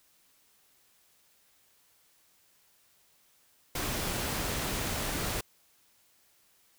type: noise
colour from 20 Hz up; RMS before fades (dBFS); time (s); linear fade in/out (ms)
pink; -33; 3.75-5.41; 5
effects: white hiss -66 dBFS RMS until 6.78 s